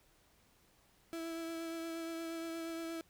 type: tone with vibrato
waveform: 35% pulse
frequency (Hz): 329.6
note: E4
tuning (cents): 0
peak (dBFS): -38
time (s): 1.13-3.01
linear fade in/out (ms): 0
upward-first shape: triangle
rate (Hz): 8.5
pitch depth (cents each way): 19
effects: pink hiss -69 dBFS RMS until 3.09 s